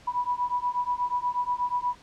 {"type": "beating tone pair", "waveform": "sine", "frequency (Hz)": [978, 986.3], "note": ["B5", "B5"], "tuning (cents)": [-17, -3], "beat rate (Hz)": 8.3, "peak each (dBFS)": -28, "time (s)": [0.07, 1.95], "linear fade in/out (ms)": 10, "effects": ["pink hiss -53 dBFS RMS until 2.02 s", "low-pass 6000 Hz 12 dB/octave"]}